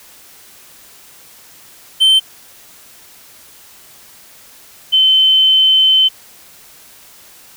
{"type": "tone pair in turn", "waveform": ["triangle", "sine"], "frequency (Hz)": [3099, 3070], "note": ["G7", "G7"], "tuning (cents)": [-21, -37], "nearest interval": "unison", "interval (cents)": 16, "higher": "first", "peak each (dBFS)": [-5, -7], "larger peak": "first", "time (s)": [[2, 2.2], [4.92, 6.09]], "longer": "second", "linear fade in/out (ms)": 20, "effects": ["white hiss -42 dBFS RMS until 7.56 s"]}